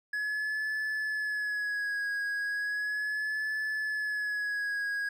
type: tone with vibrato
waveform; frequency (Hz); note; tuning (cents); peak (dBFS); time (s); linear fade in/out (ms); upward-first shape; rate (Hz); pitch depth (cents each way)
triangle; 1689; G#6; +29; -28; 0.13-5.09; 5; sine; 0.36; 42
effects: none